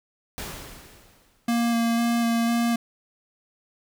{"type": "noise with exponential decay", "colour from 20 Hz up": "pink", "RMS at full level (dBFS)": -32, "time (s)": [0.38, 1.63], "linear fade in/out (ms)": 0, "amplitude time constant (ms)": 270}
{"type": "tone with vibrato", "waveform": "square", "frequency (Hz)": 233.2, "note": "A#3", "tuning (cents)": 1, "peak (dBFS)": -21, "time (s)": [1.48, 2.76], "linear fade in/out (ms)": 5, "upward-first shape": "square", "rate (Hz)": 2, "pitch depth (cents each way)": 11}
{"effects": []}